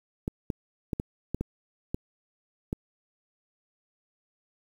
clicks, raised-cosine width 3 ms, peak -16 dBFS, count 8, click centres 0.279 / 0.502 / 0.932 / 0.999 / 1.346 / 1.41 / 1.945 / 2.729 s, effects 8-bit

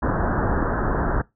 pink low-pass noise, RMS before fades -22 dBFS, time 0.02-1.22 s, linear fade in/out 10 ms, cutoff 1700 Hz, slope 96 dB/octave, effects noise-tail reverb RT60 0.2 s tail -22 dB re dry

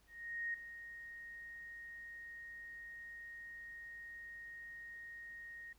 sine tone with ADSR envelope, 1864.7 Hz, A#6, in tune, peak -36 dBFS, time 0.07-5.73 s, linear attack 470 ms, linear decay 4 ms, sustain -12 dB, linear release 5 ms, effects added 50 Hz sine -69 dBFS peak until 5.78 s + pink hiss -72 dBFS RMS until 5.78 s

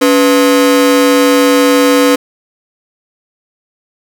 45% pulse ring-modulated tone, 388.4 Hz, G4, 16 cents flat, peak -3 dBFS, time 0.01-2.16 s, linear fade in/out 10 ms, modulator 107 Hz, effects none

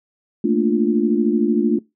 sine chord, Bb major seventh, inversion third, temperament equal, 220 / 233.1 / 293.7 / 349.2 Hz, A3 / Bb3 / D4 / F4, 0 / 0 / 0 / 0 cents, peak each -19 / -21 / -20 / -20 dBFS, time 0.44-1.79 s, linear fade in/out 5 ms, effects noise-tail reverb RT60 0.2 s tail -21 dB re dry

